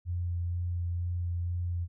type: tone with vibrato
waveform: sine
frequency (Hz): 87.31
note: F2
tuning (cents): 0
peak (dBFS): -29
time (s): 0.05-1.88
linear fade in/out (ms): 50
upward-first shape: sine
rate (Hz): 2.1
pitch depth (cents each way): 13
effects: none